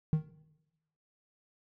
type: tone with exponential decay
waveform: triangle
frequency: 155.56 Hz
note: D#3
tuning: in tune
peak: -18 dBFS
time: 0.13-0.31 s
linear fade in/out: 0 ms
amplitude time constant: 37 ms
effects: noise-tail reverb RT60 0.9 s tail -17 dB re dry + tanh soft clip ceiling -16 dBFS